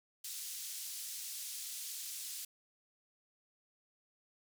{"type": "band-pass noise", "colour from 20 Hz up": "white", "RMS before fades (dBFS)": -44, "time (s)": [0.24, 2.45], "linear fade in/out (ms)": 5, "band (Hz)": [4000, 12000], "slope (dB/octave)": 12, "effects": []}